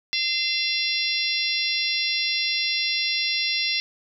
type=harmonic tone with a mistuned harmonic; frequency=690 Hz; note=F5; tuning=21 cents flat; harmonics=3 / 4 / 5 / 6 / 7 / 8; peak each=-29 / -29 / -29 / -29 / -29 / -29 dBFS; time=0.13-3.8 s; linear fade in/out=0 ms; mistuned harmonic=4; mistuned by=-28 cents; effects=none